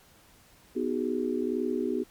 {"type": "chord", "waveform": "sine", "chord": "G# minor seventh", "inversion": "first", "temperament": "just", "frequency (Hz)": [249.2, 311.5, 373.8, 415.3], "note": ["B3", "D#4", "F#4", "G#4"], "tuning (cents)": [16, 2, 18, 0], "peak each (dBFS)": [-31, -33, -31, -33], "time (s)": [0.75, 2.04], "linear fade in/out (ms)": 20, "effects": ["pink hiss -58 dBFS RMS until 2.1 s", "MP3 96 kbps"]}